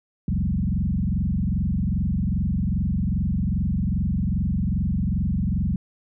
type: tone with frequency modulation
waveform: sine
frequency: 130.3 Hz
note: C3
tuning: 7 cents flat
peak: -20 dBFS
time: 0.28-5.76 s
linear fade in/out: 2 ms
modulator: 22.5 Hz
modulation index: 3.6
effects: none